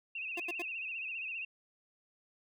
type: tone with vibrato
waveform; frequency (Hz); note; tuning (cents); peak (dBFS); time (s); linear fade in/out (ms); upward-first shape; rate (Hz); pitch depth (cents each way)
sine; 2630; E7; -5; -37; 0.15-1.45; 5; sine; 15; 89
type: tone bursts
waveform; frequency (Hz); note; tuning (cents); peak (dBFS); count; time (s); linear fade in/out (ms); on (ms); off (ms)
25% pulse; 349.2; F4; 0; -34; 3; 0.37-0.622; 5; 30; 81
effects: none